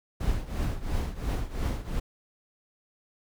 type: noise with tremolo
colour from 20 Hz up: brown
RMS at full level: -26 dBFS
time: 0.2-2 s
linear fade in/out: 10 ms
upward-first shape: triangle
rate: 2.9 Hz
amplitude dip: 85%
effects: none